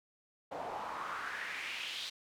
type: noise with band-pass filter sweep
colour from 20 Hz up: pink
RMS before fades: -41 dBFS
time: 0.51-2.1 s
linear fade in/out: 10 ms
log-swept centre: 630 to 3800 Hz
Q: 3.1
effects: none